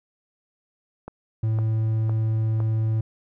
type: click train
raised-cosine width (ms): 1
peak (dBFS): -21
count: 4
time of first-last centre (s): 1.08-2.603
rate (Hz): 1.97
type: tone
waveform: triangle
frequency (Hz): 110.5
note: A2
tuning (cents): +8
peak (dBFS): -18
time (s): 1.43-3.01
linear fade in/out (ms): 5
effects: none